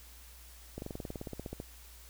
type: slowing click train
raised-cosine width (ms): 2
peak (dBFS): -26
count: 16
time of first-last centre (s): 0.78-1.601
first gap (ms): 41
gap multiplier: 1.04
effects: added 59 Hz sine -53 dBFS peak until 2.09 s + white hiss -56 dBFS RMS until 2.09 s